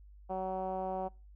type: tone with low-pass filter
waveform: 10% pulse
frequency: 187.9 Hz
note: F#3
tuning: 27 cents sharp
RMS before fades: -36 dBFS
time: 0.29-1.09 s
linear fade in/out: 20 ms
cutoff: 740 Hz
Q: 3
effects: noise-tail reverb RT60 0.3 s tail -25 dB re dry + added 50 Hz sine -52 dBFS peak until 1.35 s